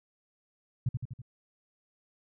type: tone with echo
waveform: sine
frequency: 123.47 Hz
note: B2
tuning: in tune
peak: -24 dBFS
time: 0.86-0.89 s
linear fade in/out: 5 ms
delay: 82 ms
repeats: 4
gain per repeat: -4 dB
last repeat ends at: 1.218 s
effects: none